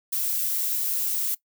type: noise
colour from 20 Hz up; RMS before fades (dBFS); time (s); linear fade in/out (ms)
violet; -26; 0.12-1.35; 10
effects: noise-tail reverb RT60 0.1 s tail -20 dB re dry